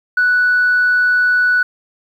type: tone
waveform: sine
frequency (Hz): 1480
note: F#6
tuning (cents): 0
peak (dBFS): -9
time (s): 0.17-1.63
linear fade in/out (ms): 5
effects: tanh soft clip ceiling -7 dBFS + 8-bit